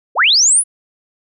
sine linear sweep, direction up, 334.1 to 10410 Hz, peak -8 dBFS, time 0.15-0.64 s, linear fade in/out 50 ms, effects none

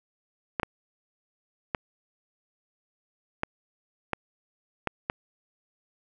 clicks, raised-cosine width 0.5 ms, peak -11 dBFS, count 7, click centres 0.598 / 0.632 / 1.748 / 3.434 / 4.133 / 4.873 / 5.099 s, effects none

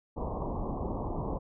pink low-pass noise, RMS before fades -34 dBFS, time 0.16-1.39 s, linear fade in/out 20 ms, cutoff 1100 Hz, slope 96 dB/octave, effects none

